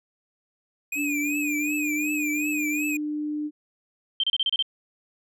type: tone with vibrato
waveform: square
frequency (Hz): 2460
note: D#7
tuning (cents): -20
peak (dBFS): -27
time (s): 0.92-2.97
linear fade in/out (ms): 5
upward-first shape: triangle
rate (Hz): 2.7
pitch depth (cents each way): 120
type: tone with pitch glide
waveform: sine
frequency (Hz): 291.2 to 299.7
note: D4 to D4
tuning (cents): -15 to +35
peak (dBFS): -26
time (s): 0.95-3.51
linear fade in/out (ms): 50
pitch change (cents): +50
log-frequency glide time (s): 1.12-1.79
type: tone bursts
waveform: sine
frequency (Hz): 3136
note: G7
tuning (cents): 0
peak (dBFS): -20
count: 7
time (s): 4.2-4.625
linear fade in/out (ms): 2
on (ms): 35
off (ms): 30
effects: none